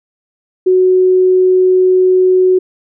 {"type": "tone", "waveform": "sine", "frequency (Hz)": 370, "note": "F#4", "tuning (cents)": 0, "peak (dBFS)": -6, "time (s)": [0.66, 2.59], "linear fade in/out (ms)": 10, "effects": []}